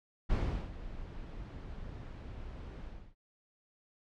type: noise with ADSR envelope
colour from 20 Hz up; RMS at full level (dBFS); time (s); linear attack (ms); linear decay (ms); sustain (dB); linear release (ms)
brown; -29; 0.29-3.15; 21; 380; -15; 300
effects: low-pass 4000 Hz 12 dB/octave